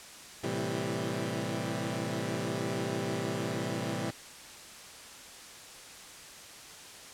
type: chord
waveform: 15% pulse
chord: A minor seventh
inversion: none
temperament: equal with one note detuned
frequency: 111.99 / 130.81 / 164.81 / 196 Hz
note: A2 / C3 / E3 / G3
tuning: +31 / 0 / 0 / 0 cents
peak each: -31 dBFS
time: 0.43-4.11 s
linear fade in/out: 10 ms
effects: white hiss -48 dBFS RMS until 7.13 s + low-pass 9000 Hz 12 dB/octave

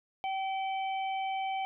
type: harmonic tone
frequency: 770 Hz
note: G5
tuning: 31 cents flat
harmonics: 1 / 3 / 4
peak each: -31 / -41 / -45 dBFS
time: 0.24-1.65 s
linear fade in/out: 0 ms
effects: none

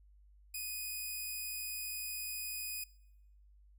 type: tone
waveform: 5% pulse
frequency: 2489 Hz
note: D#7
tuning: in tune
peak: -29 dBFS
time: 0.54-2.84 s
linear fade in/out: 5 ms
effects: noise-tail reverb RT60 1.0 s tail -24 dB re dry + added 50 Hz sine -59 dBFS peak until 3.78 s

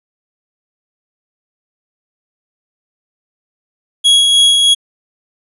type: tone with tremolo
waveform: 45% pulse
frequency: 3322 Hz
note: G#7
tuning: in tune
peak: -5 dBFS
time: 4.04-4.75 s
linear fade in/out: 20 ms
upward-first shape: sine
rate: 3.2 Hz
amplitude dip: 30%
effects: resampled to 24000 Hz

